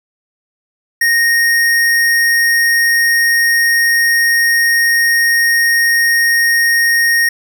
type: tone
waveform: square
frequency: 1859 Hz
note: A#6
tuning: 5 cents flat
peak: -10 dBFS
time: 1.01-7.29 s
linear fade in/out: 5 ms
effects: none